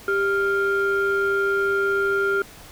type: tone pair together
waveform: sine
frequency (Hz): 395.1 / 1397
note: G4 / F6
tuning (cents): +14 / 0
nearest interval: octave + minor seventh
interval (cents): 2186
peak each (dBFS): -20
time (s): 0.08-2.42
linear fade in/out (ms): 2
effects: tanh soft clip ceiling -14 dBFS + pink hiss -44 dBFS RMS until 2.71 s